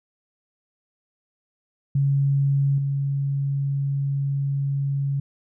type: tone with level steps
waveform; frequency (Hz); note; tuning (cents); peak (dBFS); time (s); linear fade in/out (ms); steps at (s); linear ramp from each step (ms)
sine; 139.2; C#3; +8; -17 / -21; 1.95-5.2; 5; 2.78; 2
effects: none